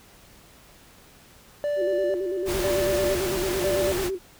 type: tone with tremolo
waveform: triangle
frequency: 585 Hz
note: D5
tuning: 7 cents flat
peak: -21 dBFS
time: 1.64-3.92 s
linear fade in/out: 0 ms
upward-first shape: square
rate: 1 Hz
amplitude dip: 75%
type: tone with vibrato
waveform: sine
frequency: 370 Hz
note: F#4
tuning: in tune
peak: -25 dBFS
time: 1.76-4.19 s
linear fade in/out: 50 ms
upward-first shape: square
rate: 9 Hz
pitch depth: 73 cents each way
type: noise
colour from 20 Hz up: pink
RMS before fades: -30 dBFS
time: 2.45-4.11 s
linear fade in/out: 50 ms
effects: pink hiss -52 dBFS RMS until 4.39 s